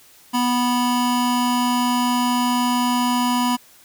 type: tone pair together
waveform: square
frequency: 245.9 / 983.6 Hz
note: B3 / B5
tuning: -7 / -7 cents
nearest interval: 2 octaves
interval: 2400 cents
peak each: -20 / -22 dBFS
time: 0.33-3.57 s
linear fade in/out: 20 ms
effects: white hiss -50 dBFS RMS until 3.84 s